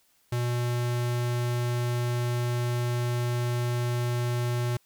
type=tone; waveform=square; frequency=121.2 Hz; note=B2; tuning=32 cents flat; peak=-26 dBFS; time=0.32-4.77 s; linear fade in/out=5 ms; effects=white hiss -66 dBFS RMS until 4.85 s